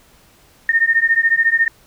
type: beating tone pair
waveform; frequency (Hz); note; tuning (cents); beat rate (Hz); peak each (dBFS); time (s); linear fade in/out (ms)
sine; 1822 / 1836; A#6 / A#6; -40 / -27; 14; -15; 0.69-1.68; 2
effects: pink hiss -51 dBFS RMS until 1.86 s